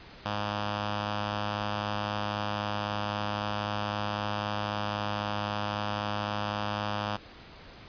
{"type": "tone with notch filter", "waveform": "5% pulse", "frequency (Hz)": 103.83, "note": "G#2", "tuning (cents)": 0, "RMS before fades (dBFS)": -32, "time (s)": [0.25, 7.17], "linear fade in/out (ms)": 10, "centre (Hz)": 380, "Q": 1.2, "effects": ["pink hiss -49 dBFS RMS until 7.88 s", "resampled to 11025 Hz"]}